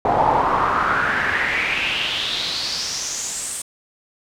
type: noise with band-pass filter sweep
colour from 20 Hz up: brown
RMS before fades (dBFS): -21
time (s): 0.05-3.62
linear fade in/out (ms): 5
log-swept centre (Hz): 750 to 8900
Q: 4.7
effects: none